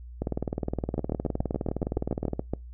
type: two click trains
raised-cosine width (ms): 2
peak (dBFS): -14 / -15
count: 12 / 42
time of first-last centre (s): 0.98-2.536 / 0.22-2.333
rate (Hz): 7.07 / 19.4
effects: noise-tail reverb RT60 0.2 s tail -25 dB re dry + added 60 Hz sine -40 dBFS peak until 2.73 s